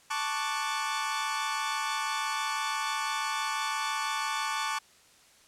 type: chord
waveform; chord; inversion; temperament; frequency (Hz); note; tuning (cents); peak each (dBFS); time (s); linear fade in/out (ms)
sawtooth; D major seventh; second; equal; 880 / 1108.7 / 1174.7 / 1480; A5 / C#6 / D6 / F#6; 0 / 0 / 0 / 0; -30 / -31 / -31 / -34; 0.1-4.79; 10
effects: white hiss -59 dBFS RMS until 5.47 s + low-pass 9000 Hz 12 dB/octave